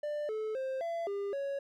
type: tone with pitch steps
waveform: triangle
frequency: 593 / 434 / 527 / 674 / 401.2 / 556 Hz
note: D5 / A4 / C5 / E5 / G4 / C#5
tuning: +17 / -24 / +12 / +38 / +40 / +5 cents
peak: -31 dBFS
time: 0.03-1.59 s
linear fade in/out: 5 ms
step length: 260 ms
effects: none